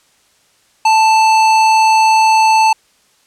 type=tone with hard clipping; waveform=sine; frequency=881 Hz; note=A5; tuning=2 cents sharp; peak=-9 dBFS; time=0.85-2.73 s; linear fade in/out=5 ms; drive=16 dB; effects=white hiss -54 dBFS RMS until 3.26 s + low-pass 9000 Hz 12 dB/octave